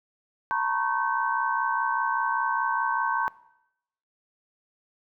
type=tone cluster; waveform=sine; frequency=902 / 967 / 1093 / 1537 Hz; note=A5 / B5 / C#6 / G6; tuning=+43 / -37 / -25 / -35 cents; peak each=-29 dBFS; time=0.51-3.28 s; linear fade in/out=0 ms; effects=noise-tail reverb RT60 0.8 s tail -20 dB re dry